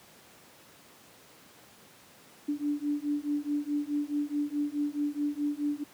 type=beating tone pair; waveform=sine; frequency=290 / 294.7 Hz; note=D4 / D4; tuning=-22 / +6 cents; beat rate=4.7 Hz; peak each=-31 / -31 dBFS; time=2.48-5.84 s; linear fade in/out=10 ms; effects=pink hiss -55 dBFS RMS until 5.93 s + high-pass 150 Hz 12 dB/octave